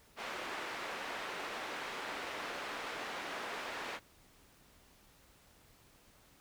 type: band-pass noise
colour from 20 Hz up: white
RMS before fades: -42 dBFS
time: 0.16-4 s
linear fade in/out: 50 ms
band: 310 to 2000 Hz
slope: 12 dB/octave
effects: pink hiss -64 dBFS RMS until 6.4 s